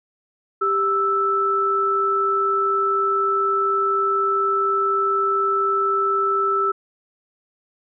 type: tone pair together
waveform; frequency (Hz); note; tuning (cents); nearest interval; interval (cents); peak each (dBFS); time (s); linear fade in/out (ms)
sine; 394.4 / 1318.5; G4 / E6; +11 / 0; octave + major sixth; 2089; -23 / -18; 0.61-6.72; 10
effects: none